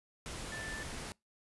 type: tone in noise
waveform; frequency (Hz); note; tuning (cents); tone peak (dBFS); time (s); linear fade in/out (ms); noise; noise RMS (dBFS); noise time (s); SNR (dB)
sine; 1764; A6; +4; -42; 0.52-0.83; 0; pink; -43; 0.26-1.12; -2
effects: noise-tail reverb RT60 0.2 s tail -25 dB re dry + resampled to 24000 Hz